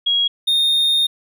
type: tone pair in turn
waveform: sine / triangle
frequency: 3300 / 3676 Hz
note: G#7 / A#7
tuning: -12 / -25 cents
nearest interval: major second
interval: 187 cents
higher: second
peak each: -14 / -12 dBFS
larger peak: second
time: 0.06-0.28 / 0.47-1.07 s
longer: second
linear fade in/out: 10 ms
effects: none